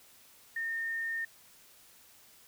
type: tone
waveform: sine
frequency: 1825 Hz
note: A#6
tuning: 37 cents flat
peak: -32 dBFS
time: 0.56-1.25 s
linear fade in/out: 5 ms
effects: white hiss -59 dBFS RMS until 2.47 s